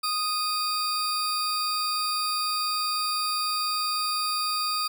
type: tone pair together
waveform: 40% pulse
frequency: 1241 / 4685 Hz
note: D#6 / D8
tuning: -5 / -5 cents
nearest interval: octave + major seventh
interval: 2300 cents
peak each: -27 dBFS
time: 0.03-4.88 s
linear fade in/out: 10 ms
effects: none